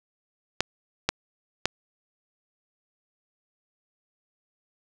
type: clicks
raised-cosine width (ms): 0.2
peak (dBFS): -4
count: 3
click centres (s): 0.606 / 1.09 / 1.656
effects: none